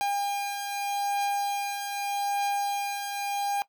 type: beating tone pair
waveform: 45% pulse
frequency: 806 / 806.82 Hz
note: G5 / G5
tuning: +48 / +50 cents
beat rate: 0.82 Hz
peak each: -28 / -35 dBFS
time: 0.01-3.62 s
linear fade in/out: 0 ms
effects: noise-tail reverb RT60 0.1 s tail -18 dB re dry